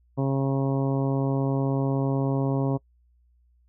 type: harmonic tone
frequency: 136.1 Hz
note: C#3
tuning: 31 cents flat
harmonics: 1 / 2 / 3 / 4 / 5 / 6 / 7 / 8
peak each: -24 / -27 / -32 / -33 / -37 / -42 / -38 / -44 dBFS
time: 0.17-2.78 s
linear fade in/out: 20 ms
effects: noise-tail reverb RT60 0.1 s tail -25 dB re dry + added 60 Hz sine -59 dBFS peak until 3.68 s